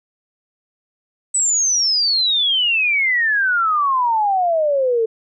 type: exponential sweep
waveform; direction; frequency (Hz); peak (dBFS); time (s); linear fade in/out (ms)
sine; down; 8070 to 439.1; -14; 1.34-5.06; 10
effects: none